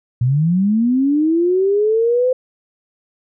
sine linear sweep, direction up, 116.54 to 516 Hz, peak -12 dBFS, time 0.21-2.33 s, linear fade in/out 5 ms, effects none

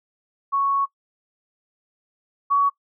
sine tone pair in turn, 1108.7 / 1126.1 Hz, C#6 / C#6, 0 / +27 cents, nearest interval unison, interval 27 cents, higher second, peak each -18 / -15 dBFS, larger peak second, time 0.52-0.86 / 2.5-2.7 s, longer first, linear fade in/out 20 ms, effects noise-tail reverb RT60 0.1 s tail -21 dB re dry

